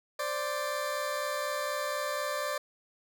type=tone pair together; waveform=20% pulse; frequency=523.3 / 587.4 Hz; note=C5 / D5; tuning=0 / 0 cents; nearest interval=major second; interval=200 cents; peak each=-32 / -27 dBFS; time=0.19-2.58 s; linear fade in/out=5 ms; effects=none